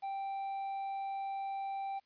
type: tone with quantisation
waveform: triangle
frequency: 784 Hz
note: G5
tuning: in tune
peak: -34 dBFS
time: 0.02-2 s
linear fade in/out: 20 ms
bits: 10
effects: white hiss -75 dBFS RMS until 2.05 s + resampled to 11025 Hz